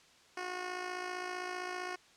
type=tone with amplitude modulation; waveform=10% pulse; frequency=363 Hz; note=F#4; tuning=33 cents flat; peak=-27 dBFS; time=0.37-1.96 s; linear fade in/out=5 ms; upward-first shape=sine; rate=55.4 Hz; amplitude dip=55%; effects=white hiss -62 dBFS RMS until 2.16 s + low-pass 6000 Hz 12 dB/octave